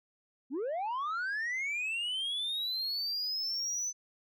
sine linear sweep, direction up, 235.6 to 6100 Hz, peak -29 dBFS, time 0.5-3.93 s, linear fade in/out 50 ms, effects tanh soft clip ceiling -31 dBFS

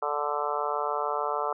harmonic tone, 146.83 Hz, D3, in tune, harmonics 3 / 4 / 5 / 6 / 7 / 8 / 9, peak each -34 / -34 / -34 / -34 / -34 / -34 / -34 dBFS, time 0.02-1.53 s, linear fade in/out 5 ms, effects none

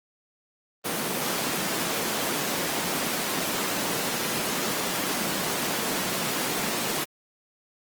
pink high-pass noise, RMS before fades -28 dBFS, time 0.84-7.05 s, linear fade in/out 20 ms, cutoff 170 Hz, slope 24 dB/octave, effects Opus 24 kbps

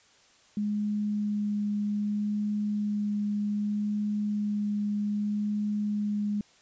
sine tone with vibrato, 207.7 Hz, G#3, in tune, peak -26 dBFS, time 0.57-6.41 s, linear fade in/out 2 ms, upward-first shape sine, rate 0.64 Hz, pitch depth 8 cents each way, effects white hiss -60 dBFS RMS until 6.61 s + resampled to 16000 Hz

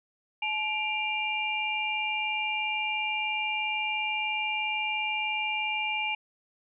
sine tone cluster, 857 / 2374 / 2800 Hz, A5 / D7 / F7, -46 / +18 / +4 cents, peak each -33 / -30 / -33 dBFS, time 0.42-6.15 s, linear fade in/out 5 ms, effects none

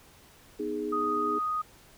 sine chord, G# minor, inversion first, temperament equal, 246.9 / 311.1 / 415.3 Hz, B3 / D#4 / G#4, 0 / 0 / 0 cents, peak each -38 / -34 / -32 dBFS, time 0.59-1.39 s, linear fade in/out 10 ms
sine tone, 1244.5 Hz, D#6, in tune, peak -27 dBFS, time 0.92-1.62 s, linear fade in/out 10 ms
effects pink hiss -56 dBFS RMS until 1.97 s

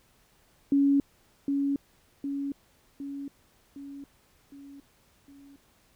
sine tone with echo, 279.7 Hz, C#4, 16 cents sharp, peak -19 dBFS, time 0.72-1 s, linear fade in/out 2 ms, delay 760 ms, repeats 6, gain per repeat -5 dB, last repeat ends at 5.56 s, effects pink hiss -64 dBFS RMS until 5.95 s

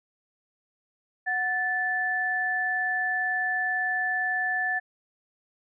sine tone pair together, 736.2 / 1751 Hz, F#5 / A6, -9 / -9 cents, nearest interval octave + minor third, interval 1500 cents, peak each -31 / -25 dBFS, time 1.26-4.8 s, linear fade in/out 20 ms, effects none

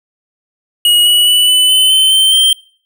square tone with pitch steps, 2898 / 2932 / 2966 / 3000 / 3035 / 3070 / 3106 / 3142 Hz, F#7 / F#7 / F#7 / F#7 / F#7 / G7 / G7 / G7, -37 / -16 / +4 / +23 / +43 / -37 / -17 / +3 cents, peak -7 dBFS, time 0.85-2.53 s, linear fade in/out 2 ms, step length 210 ms, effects noise-tail reverb RT60 0.5 s tail -24 dB re dry

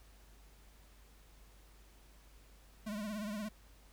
square tone with vibrato, 210 Hz, G#3, 19 cents sharp, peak -39 dBFS, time 2.86-3.49 s, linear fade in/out 10 ms, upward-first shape triangle, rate 17 Hz, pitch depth 100 cents each way, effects added 50 Hz sine -59 dBFS peak until 3.92 s + pink hiss -65 dBFS RMS until 3.92 s

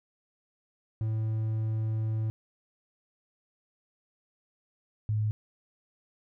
triangle / sine tone pair in turn, 110 / 107.05 Hz, A2 / A2, 0 / -47 cents, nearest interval unison, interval 47 cents, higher first, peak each -25 dBFS, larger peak neither, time 1.01-2.3 / 5.09-5.31 s, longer first, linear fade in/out 0 ms, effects none

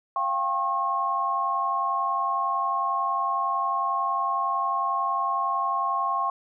sine tone cluster, 694 / 785 / 1083 Hz, F5 / G5 / C#6, -11 / +2 / -41 cents, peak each -32 / -30 / -24 dBFS, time 0.16-6.3 s, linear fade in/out 2 ms, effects none

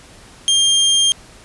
sawtooth tone, 3200 Hz, G7, 35 cents sharp, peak -8 dBFS, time 0.48-1.12 s, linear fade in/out 0 ms, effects pink hiss -43 dBFS RMS until 1.44 s + resampled to 24000 Hz

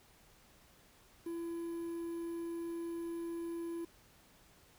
triangle tone with quantisation, 336.8 Hz, E4, 37 cents sharp, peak -36 dBFS, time 1.26-3.85 s, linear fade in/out 5 ms, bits 10, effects pink hiss -64 dBFS RMS until 4.78 s

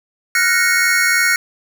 square chord, Gb major seventh, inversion third, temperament equal with one note detuned, 1396.9 / 1480 / 1864.7 / 2201 Hz, F6 / Gb6 / Bb6 / Db7, 0 / 0 / 0 / -13 cents, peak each -21 / -19 / -18 / -18 dBFS, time 0.35-1.36 s, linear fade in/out 2 ms, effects none

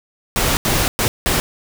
pink noise bursts at uneven times, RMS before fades -17 dBFS, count 4, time 0.36-0.57 / 0.65-0.88 / 0.99-1.08 / 1.26-1.4 s, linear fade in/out 0 ms, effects none

